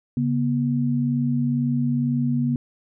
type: tone pair together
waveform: sine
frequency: 139 / 241.1 Hz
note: C#3 / B3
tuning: +5 / -41 cents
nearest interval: minor seventh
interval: 954 cents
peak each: -23 / -21 dBFS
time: 0.17-2.56 s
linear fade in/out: 2 ms
effects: none